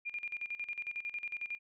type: tone with tremolo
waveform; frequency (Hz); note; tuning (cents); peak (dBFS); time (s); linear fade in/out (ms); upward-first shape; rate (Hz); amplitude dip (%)
sine; 2409; D7; +43; -35; 0.05-1.59; 20; square; 11; 80
effects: none